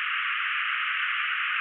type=band-pass noise; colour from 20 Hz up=pink; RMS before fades=-28 dBFS; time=0-1.6 s; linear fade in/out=0 ms; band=1200 to 3000 Hz; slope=96 dB/octave; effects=none